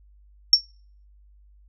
sine tone with exponential decay, 5470 Hz, F8, 37 cents flat, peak -6 dBFS, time 0.53-0.62 s, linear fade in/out 1 ms, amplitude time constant 18 ms, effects noise-tail reverb RT60 0.5 s tail -26 dB re dry + added 50 Hz sine -51 dBFS peak until 1.68 s

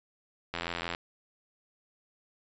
click train, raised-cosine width 0.3 ms, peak -17 dBFS, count 36, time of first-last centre 0.54-0.949 s, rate 85.6 Hz, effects resampled to 16000 Hz

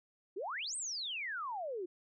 sine exponential two-way sweep, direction up then down, 340.4 to 8720 to 340.4 Hz, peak -37 dBFS, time 0.36-1.86 s, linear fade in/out 10 ms, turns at 0.76 s, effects none

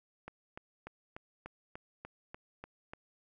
click train, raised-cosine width 0.5 ms, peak -29 dBFS, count 10, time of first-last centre 0.28-2.935 s, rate 3.39 Hz, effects none

